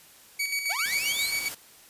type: tone with tremolo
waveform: sawtooth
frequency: 2263 Hz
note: C#7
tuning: 35 cents sharp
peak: -22 dBFS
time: 0.39-1.49 s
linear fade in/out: 10 ms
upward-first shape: square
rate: 7.5 Hz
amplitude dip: 50%
type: linear sweep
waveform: sawtooth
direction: up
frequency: 595 to 4435 Hz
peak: -27 dBFS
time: 0.69-1.32 s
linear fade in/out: 20 ms
type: noise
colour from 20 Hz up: white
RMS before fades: -37 dBFS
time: 0.85-1.55 s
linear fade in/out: 10 ms
effects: white hiss -53 dBFS RMS until 1.89 s + resampled to 32000 Hz